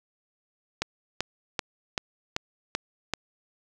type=click train; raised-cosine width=0.2 ms; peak=-9 dBFS; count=7; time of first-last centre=0.82-3.137 s; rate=2.59 Hz; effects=none